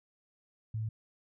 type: tone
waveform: sine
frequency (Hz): 110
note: A2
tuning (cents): 0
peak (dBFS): -32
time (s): 0.74-0.89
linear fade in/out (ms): 5
effects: none